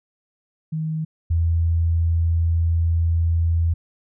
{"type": "tone pair in turn", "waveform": "sine", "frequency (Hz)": [157.8, 83.28], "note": ["D#3", "E2"], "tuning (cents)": [25, 18], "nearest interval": "major seventh", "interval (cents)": 1107, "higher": "first", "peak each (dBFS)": [-22, -16], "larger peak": "second", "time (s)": [[0.72, 1.05], [1.3, 3.74]], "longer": "second", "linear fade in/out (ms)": 10, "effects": []}